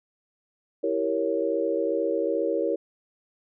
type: chord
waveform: sine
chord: E diminished seventh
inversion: none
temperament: equal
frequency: 329.6 / 392 / 466.2 / 554.4 Hz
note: E4 / G4 / Bb4 / Db5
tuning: 0 / 0 / 0 / 0 cents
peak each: -29 / -30 / -27 / -28 dBFS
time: 0.83-2.76 s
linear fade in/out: 10 ms
effects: none